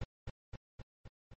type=noise with echo; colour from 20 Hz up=brown; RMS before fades=-37 dBFS; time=0.01-0.04 s; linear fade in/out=5 ms; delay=260 ms; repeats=5; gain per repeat=-3 dB; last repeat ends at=1.34 s; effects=low-pass 6000 Hz 12 dB/octave + MP3 32 kbps